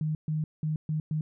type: tone bursts at uneven times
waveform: sine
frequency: 154.7 Hz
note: D#3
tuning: 10 cents flat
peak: -26 dBFS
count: 5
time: 0.01-0.15 / 0.28-0.44 / 0.63-0.76 / 0.89-1 / 1.11-1.21 s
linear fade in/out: 2 ms
effects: none